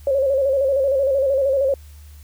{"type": "tone with vibrato", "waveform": "sine", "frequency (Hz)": 543, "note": "C#5", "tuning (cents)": -36, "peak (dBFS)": -15, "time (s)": [0.07, 1.74], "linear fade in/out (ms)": 2, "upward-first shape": "square", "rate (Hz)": 13, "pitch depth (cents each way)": 54, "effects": ["added 74 Hz sine -39 dBFS peak until 2.23 s", "white hiss -53 dBFS RMS until 2.23 s"]}